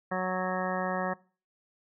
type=harmonic tone; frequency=184.8 Hz; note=F#3; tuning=2 cents flat; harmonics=1 / 2 / 3 / 4 / 5 / 6 / 7 / 9 / 10; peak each=-34 / -39 / -34 / -35 / -40 / -37 / -40 / -39 / -40 dBFS; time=0.11-1.14 s; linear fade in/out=10 ms; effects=noise-tail reverb RT60 0.4 s tail -22 dB re dry